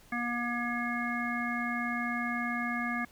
harmonic tone, 239.6 Hz, A#3, 48 cents sharp, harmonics 1 / 3 / 5 / 7 / 9, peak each -34 / -39 / -38 / -36 / -37 dBFS, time 0.12-3.05 s, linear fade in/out 5 ms, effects pink hiss -59 dBFS RMS until 3.11 s

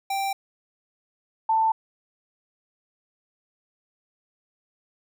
square / sine tone pair in turn, 784 / 888 Hz, G5 / A5, 0 / +16 cents, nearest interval major second, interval 216 cents, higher second, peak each -25 / -18 dBFS, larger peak second, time 0.1-0.33 / 1.49-1.72 s, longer neither, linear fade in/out 5 ms, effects none

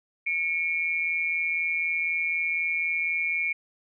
sine tone pair together, 2207 / 2371 Hz, C#7 / D7, -8 / +16 cents, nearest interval minor second, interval 124 cents, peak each -27 dBFS, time 0.26-3.53 s, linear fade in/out 10 ms, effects none

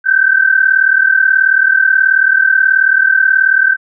sine tone pair together, 1529.5 / 1568 Hz, G6 / G6, -43 / 0 cents, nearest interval unison, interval 43 cents, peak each -10 dBFS, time 0.04-3.77 s, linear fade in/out 50 ms, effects none

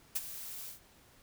blue noise with ADSR envelope, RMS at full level -31 dBFS, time 0.15-0.8 s, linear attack 11 ms, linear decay 32 ms, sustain -13 dB, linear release 130 ms, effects pink hiss -62 dBFS RMS until 1.22 s

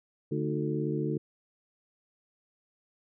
harmonic tone with a mistuned harmonic, 73.42 Hz, D2, in tune, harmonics 2 / 3 / 4 / 5 / 6, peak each -32 / -36 / -34 / -35 / -36 dBFS, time 0.31-1.18 s, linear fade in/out 10 ms, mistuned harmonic 4, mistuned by +94 cents, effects none

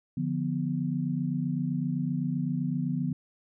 sine chord, B diminished, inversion first, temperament equal, 146.83 / 174.61 / 246.9 Hz, D3 / F3 / B3, 0 / 0 / 0 cents, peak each -31 dBFS, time 0.17-3.13 s, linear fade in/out 5 ms, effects none

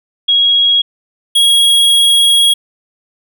sine / square tone pair in turn, 3305 / 3305 Hz, G#7 / G#7, -9 / -9 cents, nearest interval unison, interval 0 cents, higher neither, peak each -7 dBFS, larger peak neither, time 0.28-0.82 / 1.35-2.54 s, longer second, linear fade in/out 10 ms, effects none

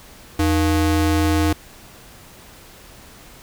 square ring-modulated tone, 196 Hz, G3, in tune, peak -13 dBFS, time 0.39-1.53 s, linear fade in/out 5 ms, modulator 112 Hz, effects pink hiss -44 dBFS RMS until 3.42 s

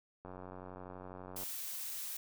click train, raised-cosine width 1 ms, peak -34 dBFS, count 110, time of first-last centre 0.25-1.433 s, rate 92.1 Hz
blue noise, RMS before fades -42 dBFS, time 1.36-2.17 s, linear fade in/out 5 ms
effects none

